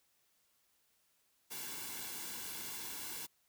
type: noise with comb filter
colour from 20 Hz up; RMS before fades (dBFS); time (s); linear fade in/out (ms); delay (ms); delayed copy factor
white; -44; 1.5-3.27; 20; 1.6; -0.65
effects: white hiss -75 dBFS RMS until 3.48 s